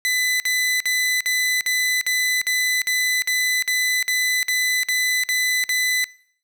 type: tone bursts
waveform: sawtooth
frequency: 2004 Hz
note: B6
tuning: 25 cents sharp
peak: -15 dBFS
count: 15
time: 0.05-6.042 s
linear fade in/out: 0 ms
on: 350 ms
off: 53 ms
effects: noise-tail reverb RT60 0.6 s tail -22 dB re dry